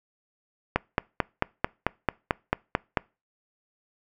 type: click train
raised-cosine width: 0.5 ms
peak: -6 dBFS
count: 11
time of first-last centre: 0.76-2.972 s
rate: 4.52 Hz
effects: noise-tail reverb RT60 0.3 s tail -25 dB re dry